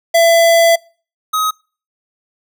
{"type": "tone pair in turn", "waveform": "square", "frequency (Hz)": [670, 1264.8], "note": ["E5", "D#6"], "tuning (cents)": [28, 28], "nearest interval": "major seventh", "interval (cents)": 1100, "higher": "second", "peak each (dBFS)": [-8, -14], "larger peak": "first", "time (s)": [[0.14, 0.76], [1.33, 1.51]], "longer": "first", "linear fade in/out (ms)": 10, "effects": ["noise-tail reverb RT60 0.4 s tail -26 dB re dry"]}